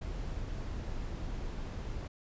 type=noise; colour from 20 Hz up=brown; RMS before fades=-38 dBFS; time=0.01-2.08 s; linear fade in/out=10 ms; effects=resampled to 16000 Hz